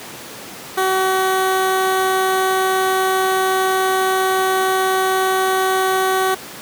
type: tone with notch filter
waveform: 15% pulse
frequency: 378.1 Hz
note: F#4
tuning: 38 cents sharp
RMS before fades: -17 dBFS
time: 0.77-6.35 s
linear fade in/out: 10 ms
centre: 5100 Hz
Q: 1.6
effects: pink hiss -33 dBFS RMS until 6.61 s + high-pass 200 Hz 12 dB/octave